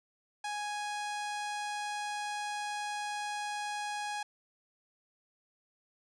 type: tone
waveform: sawtooth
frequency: 830.6 Hz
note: G#5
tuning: in tune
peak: -31 dBFS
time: 0.44-4.23 s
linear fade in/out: 5 ms
effects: resampled to 22050 Hz